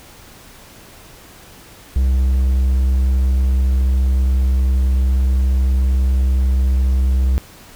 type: tone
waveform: triangle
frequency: 65 Hz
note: C2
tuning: 11 cents flat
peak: -10 dBFS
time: 1.96-7.38 s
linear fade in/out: 0 ms
effects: pink hiss -42 dBFS RMS until 7.75 s